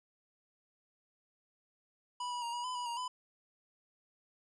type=tone with pitch steps; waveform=square; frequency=983 / 973 / 940 / 965 / 1007 / 977 / 943 / 1003 Hz; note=B5 / B5 / A#5 / B5 / B5 / B5 / A#5 / B5; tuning=-8 / -26 / +14 / -40 / +33 / -19 / +20 / +26 cents; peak=-37 dBFS; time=2.2-3.08 s; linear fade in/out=5 ms; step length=110 ms; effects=resampled to 22050 Hz